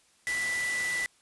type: tone in noise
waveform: sine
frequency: 1975.5 Hz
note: B6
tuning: in tune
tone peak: -28 dBFS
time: 0.27-1.06 s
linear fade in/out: 0 ms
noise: white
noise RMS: -36 dBFS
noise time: 0.27-1.06 s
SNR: +5 dB
effects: white hiss -64 dBFS RMS until 1.21 s + resampled to 24000 Hz